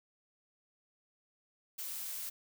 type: noise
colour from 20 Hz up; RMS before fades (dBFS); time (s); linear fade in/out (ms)
blue; -41; 1.78-2.3; 10
effects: none